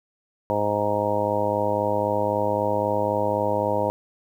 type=harmonic tone; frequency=103.83 Hz; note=G#2; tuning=in tune; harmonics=1 / 2 / 3 / 4 / 5 / 6 / 7 / 8 / 9; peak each=-32 / -33 / -32 / -32 / -25 / -27 / -35 / -32 / -27 dBFS; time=0.5-3.9 s; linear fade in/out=0 ms; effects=9-bit